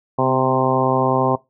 harmonic tone with a mistuned harmonic, 130.81 Hz, C3, in tune, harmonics 1 / 2 / 3 / 4 / 5 / 6 / 7 / 8, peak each -23 / -23 / -23 / -23 / -23 / -23 / -23 / -23 dBFS, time 0.18-1.36 s, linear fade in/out 10 ms, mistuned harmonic 2, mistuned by -28 cents, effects noise-tail reverb RT60 0.2 s tail -20 dB re dry

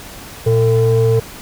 sine tone pair together, 116.43 / 449.6 Hz, A#2 / A4, -2 / +37 cents, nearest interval octave + major seventh, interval 2339 cents, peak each -11 dBFS, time 0.46-1.2 s, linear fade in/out 10 ms, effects tanh soft clip ceiling -6 dBFS + pink hiss -34 dBFS RMS until 1.41 s

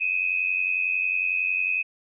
sine tone pair together, 2504 / 2595 Hz, D#7 / E7, +10 / -28 cents, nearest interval minor second, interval 62 cents, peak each -24 / -26 dBFS, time 0-1.83 s, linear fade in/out 20 ms, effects none

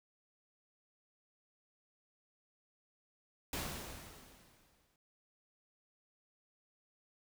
pink noise with exponential decay, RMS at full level -38 dBFS, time 3.53-4.96 s, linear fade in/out 2 ms, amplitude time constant 310 ms, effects none

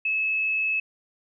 sine tone, 2594 Hz, E7, 28 cents flat, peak -22 dBFS, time 0.05-0.8 s, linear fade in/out 5 ms, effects none

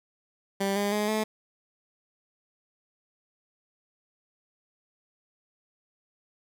15% pulse tone with pitch steps, 196.7 / 203 / 209.6 / 216.4 Hz, G3 / G#3 / G#3 / A3, +6 / -39 / +16 / -29 cents, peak -19 dBFS, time 0.6-1.24 s, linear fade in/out 10 ms, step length 160 ms, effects none

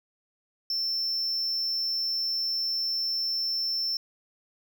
triangle tone, 5360 Hz, E8, 28 cents sharp, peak -25 dBFS, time 0.7-3.97 s, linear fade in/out 2 ms, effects 11-bit

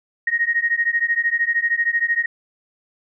sine beating tone pair, 1864.7 / 1877.7 Hz, A#6 / A#6, 0 / +12 cents, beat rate 13 Hz, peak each -20 dBFS, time 0.27-2.26 s, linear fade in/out 5 ms, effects none

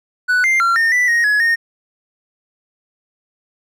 triangle tone with pitch steps, 1485 / 2098 / 1371 / 1827 / 1977 / 1872 / 1688 / 1845 Hz, F#6 / C7 / F6 / A#6 / B6 / A#6 / G#6 / A#6, +6 / +4 / -32 / -35 / +1 / +7 / +28 / -18 cents, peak -10 dBFS, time 0.28-1.56 s, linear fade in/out 20 ms, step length 160 ms, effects none

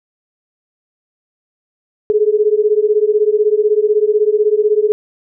sine beating tone pair, 415.3 / 431.3 Hz, G#4 / A4, 0 / -35 cents, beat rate 16 Hz, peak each -13 dBFS, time 2.1-4.92 s, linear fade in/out 0 ms, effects none

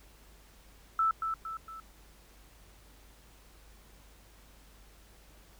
sine tone with echo, 1318.5 Hz, E6, in tune, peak -24 dBFS, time 0.99-1.11 s, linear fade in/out 2 ms, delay 230 ms, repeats 3, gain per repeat -6 dB, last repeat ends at 1.8 s, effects added 50 Hz sine -57 dBFS peak until 5.59 s + pink hiss -60 dBFS RMS until 5.59 s

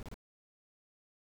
brown noise bursts, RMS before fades -44 dBFS, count 3, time 0-0.142 s, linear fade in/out 0 ms, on 28 ms, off 29 ms, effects none

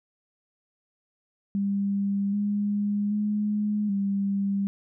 sine tone with pitch steps, 199.3 / 205 / 209.2 / 198.3 Hz, G3 / G#3 / G#3 / G3, +29 / -22 / +13 / +20 cents, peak -23 dBFS, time 1.55-4.67 s, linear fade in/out 0 ms, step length 780 ms, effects none

